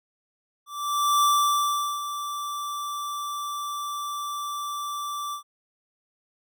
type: tone with ADSR envelope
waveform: square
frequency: 1168 Hz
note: D6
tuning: 10 cents flat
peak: -18 dBFS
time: 0.66-5.43 s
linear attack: 570 ms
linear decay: 770 ms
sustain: -12 dB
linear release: 100 ms
effects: none